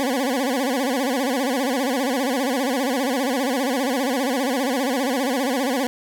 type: tone with vibrato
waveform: 20% pulse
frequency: 261.6 Hz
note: C4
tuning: in tune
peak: -15 dBFS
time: 0-5.87 s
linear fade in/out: 0 ms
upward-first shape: sine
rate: 15 Hz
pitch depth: 160 cents each way
effects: none